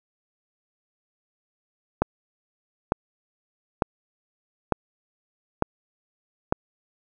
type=click train; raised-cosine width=1 ms; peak=-5 dBFS; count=6; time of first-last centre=2.02-6.525 s; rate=1.11 Hz; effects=none